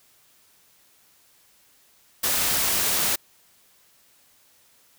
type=noise; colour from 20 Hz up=white; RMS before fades=-23 dBFS; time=2.23-3.16 s; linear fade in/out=10 ms; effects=white hiss -59 dBFS RMS until 4.98 s